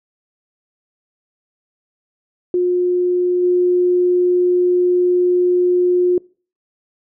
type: tone with level steps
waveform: sine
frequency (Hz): 358.1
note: F4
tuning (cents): +43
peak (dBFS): -13 / -11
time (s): 2.54-6.18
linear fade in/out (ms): 2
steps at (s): 3.42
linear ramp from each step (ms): 20
effects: noise-tail reverb RT60 0.4 s tail -25 dB re dry